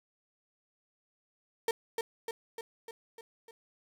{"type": "tone with echo", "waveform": "35% pulse", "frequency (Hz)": 456.8, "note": "A#4", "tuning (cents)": -35, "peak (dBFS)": -25, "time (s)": [1.68, 1.71], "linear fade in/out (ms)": 2, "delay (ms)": 300, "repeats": 6, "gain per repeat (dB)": -4, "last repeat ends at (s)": 3.51, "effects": []}